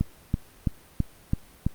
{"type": "click train", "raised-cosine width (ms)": 5, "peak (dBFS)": -10, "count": 6, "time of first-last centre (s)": [0.01, 1.666], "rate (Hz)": 3.02, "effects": ["pink hiss -53 dBFS RMS until 1.74 s", "Opus 32 kbps"]}